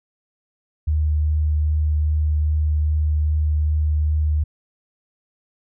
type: tone with vibrato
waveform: sine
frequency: 76.2 Hz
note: D#2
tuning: 36 cents flat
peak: -16 dBFS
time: 0.87-4.44 s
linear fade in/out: 10 ms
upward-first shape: triangle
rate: 2.5 Hz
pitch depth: 12 cents each way
effects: none